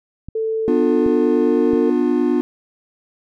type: clicks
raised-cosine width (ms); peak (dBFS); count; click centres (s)
5; -20; 3; 0.286 / 1.063 / 1.734
type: tone with pitch glide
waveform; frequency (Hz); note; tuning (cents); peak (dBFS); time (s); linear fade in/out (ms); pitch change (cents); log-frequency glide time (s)
sine; 443.2 to 452.5; A4 to A4; +13 to +48; -18; 0.35-1.9; 5; +35; 1.05-1.78
type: chord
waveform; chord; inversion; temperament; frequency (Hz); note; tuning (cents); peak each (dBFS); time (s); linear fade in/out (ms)
triangle; B diminished; none; just; 246.9 / 296.3 / 355.6; B3 / D4 / F4; 0 / +15 / +31; -17; 0.68-2.41; 0
effects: none